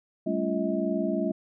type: tone cluster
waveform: sine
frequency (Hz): 196.5 / 219.3 / 282.3 / 345.1 / 636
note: G3 / A3 / C#4 / F4 / D#5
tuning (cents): +4 / -6 / +32 / -21 / +38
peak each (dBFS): -31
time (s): 0.26-1.32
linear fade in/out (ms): 10
effects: none